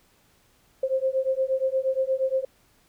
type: beating tone pair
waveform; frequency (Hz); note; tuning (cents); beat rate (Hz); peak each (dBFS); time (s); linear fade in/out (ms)
sine; 523.3 / 531.8; C5 / C5; 0 / +28; 8.5; -25; 0.83-2.45; 5
effects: pink hiss -62 dBFS RMS until 2.88 s